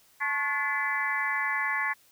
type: harmonic tone with a mistuned harmonic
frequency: 288.5 Hz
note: D4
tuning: 31 cents flat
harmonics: 3 / 4 / 5 / 6 / 7 / 8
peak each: -36 / -33 / -41 / -30 / -30 / -41 dBFS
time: 0.2-1.94 s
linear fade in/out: 20 ms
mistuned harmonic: 4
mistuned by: -91 cents
effects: white hiss -61 dBFS RMS until 2.11 s